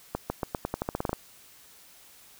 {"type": "accelerating click train", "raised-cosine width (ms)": 1, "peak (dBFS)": -14, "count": 13, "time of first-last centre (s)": [0.15, 1.13], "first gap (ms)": 150, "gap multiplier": 0.88, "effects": ["white hiss -54 dBFS RMS until 2.39 s"]}